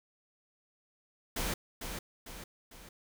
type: noise with echo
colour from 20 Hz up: pink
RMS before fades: -34 dBFS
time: 1.36-1.54 s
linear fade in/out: 5 ms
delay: 450 ms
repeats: 3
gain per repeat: -6 dB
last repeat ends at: 2.89 s
effects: none